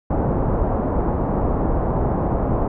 pink low-pass noise, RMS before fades -20 dBFS, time 0.1-2.68 s, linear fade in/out 5 ms, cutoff 940 Hz, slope 24 dB/octave, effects none

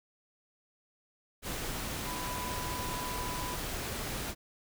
sine tone in noise, 993 Hz, B5, 9 cents sharp, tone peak -39 dBFS, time 2.04-3.58 s, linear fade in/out 50 ms, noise pink, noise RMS -37 dBFS, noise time 1.42-4.35 s, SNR -5 dB, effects none

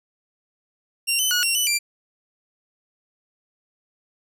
15% pulse tone with pitch steps, 2764 / 3029 / 1453 / 2746 / 2979 / 2364 Hz, F7 / F#7 / F#6 / F7 / F#7 / D7, -19 / +40 / -32 / -30 / +11 / +11 cents, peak -12 dBFS, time 1.07-1.79 s, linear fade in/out 20 ms, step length 120 ms, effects none

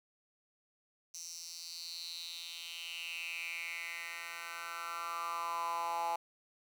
10% pulse tone with high-pass filter sweep, 168.9 Hz, E3, 42 cents sharp, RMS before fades -41 dBFS, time 1.14-6.16 s, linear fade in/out 5 ms, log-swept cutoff 5900 to 830 Hz, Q 5.6, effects 11-bit

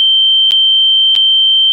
sine tone with dropouts, 3124 Hz, G7, 7 cents flat, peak -6 dBFS, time 0-1.72 s, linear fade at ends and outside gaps 0 ms, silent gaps 0.509-0.519 / 1.153-1.162 s, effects none

